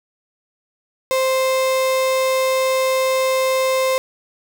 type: tone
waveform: 35% pulse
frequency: 523.3 Hz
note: C5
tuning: in tune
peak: -14 dBFS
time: 1.11-3.98 s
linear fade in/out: 0 ms
effects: none